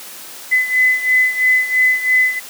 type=beating tone pair; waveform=sine; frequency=2016 / 2019 Hz; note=B6 / B6; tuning=+35 / +38 cents; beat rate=3 Hz; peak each=-13 / -17 dBFS; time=0.51-2.4 s; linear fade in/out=20 ms; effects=white hiss -34 dBFS RMS until 2.49 s + high-pass 200 Hz 12 dB/octave